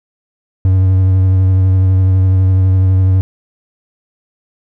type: tone with vibrato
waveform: triangle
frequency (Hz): 94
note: F#2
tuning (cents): +28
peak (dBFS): -5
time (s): 0.65-3.21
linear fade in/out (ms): 0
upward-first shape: triangle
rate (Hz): 12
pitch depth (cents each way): 24
effects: none